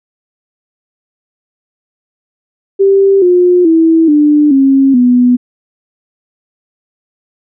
sine tone with pitch steps, 392 / 357.4 / 325.8 / 297.1 / 270.9 / 246.9 Hz, G4 / F4 / E4 / D4 / C#4 / B3, 0 / +40 / -20 / +20 / -40 / 0 cents, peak -4 dBFS, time 2.79-5.37 s, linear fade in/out 20 ms, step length 430 ms, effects none

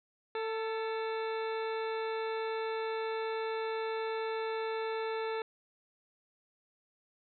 harmonic tone with a mistuned harmonic, 445.3 Hz, A4, 21 cents sharp, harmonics 1 / 2 / 3 / 4 / 5 / 6 / 8 / 9, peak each -34 / -40 / -44 / -46 / -48 / -50 / -52 / -53 dBFS, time 0.35-5.42 s, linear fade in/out 2 ms, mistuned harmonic 4, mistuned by -41 cents, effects none

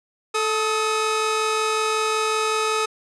sawtooth tone pair together, 437.8 / 1268 Hz, A4 / D#6, -9 / +32 cents, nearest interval octave + tritone, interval 1841 cents, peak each -19 dBFS, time 0.34-2.86 s, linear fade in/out 10 ms, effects resampled to 22050 Hz

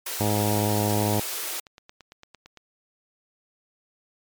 white high-pass noise, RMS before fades -31 dBFS, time 0.06-1.6 s, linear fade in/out 5 ms, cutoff 300 Hz, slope 96 dB/octave
harmonic tone, 104.6 Hz, G#2, 13 cents sharp, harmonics 1 / 2 / 3 / 4 / 5 / 6 / 7 / 8 / 9, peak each -25 / -28 / -30 / -31 / -32 / -33 / -33 / -34 / -35 dBFS, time 0.2-1.2 s, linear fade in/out 5 ms
click train, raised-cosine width 0.2 ms, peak -28 dBFS, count 18, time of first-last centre 0.65-2.573 s, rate 8.84 Hz
effects MP3 96 kbps

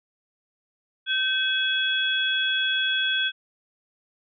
sine tone cluster, 1547 / 2559 / 3354 Hz, G6 / D#7 / G#7, -23 / +48 / +16 cents, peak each -25 / -31 / -24 dBFS, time 1.06-3.32 s, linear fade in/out 50 ms, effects none

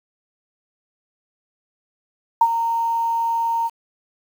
sine tone with ADSR envelope, 922 Hz, A#5, 19 cents flat, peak -8 dBFS, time 2.41-3.7 s, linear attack 5 ms, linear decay 53 ms, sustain -10 dB, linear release 40 ms, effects 7-bit

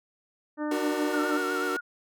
harmonic tone, 300 Hz, D4, 37 cents sharp, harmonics 1 / 2 / 3 / 4 / 5 / 6, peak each -29 / -35 / -39 / -41 / -43 / -45 dBFS, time 0.57-1.41 s, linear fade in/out 50 ms
40% pulse chord, D augmented, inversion none, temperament equal, 293.7 / 370 / 466.2 Hz, D4 / F#4 / A#4, 0 / 0 / 0 cents, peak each -33 / -31 / -33 dBFS, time 0.71-1.77 s, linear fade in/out 5 ms
sine tone with vibrato, 1396.9 Hz, F6, in tune, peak -30 dBFS, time 1.12-1.81 s, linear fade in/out 20 ms, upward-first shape sine, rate 8 Hz, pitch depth 69 cents each way
effects none

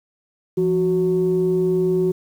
sine tone pair together, 170.92 / 370 Hz, F3 / F#4, -37 / 0 cents, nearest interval octave + minor second, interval 1337 cents, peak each -21 / -16 dBFS, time 0.57-2.12 s, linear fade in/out 10 ms, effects tanh soft clip ceiling -10 dBFS + 8-bit

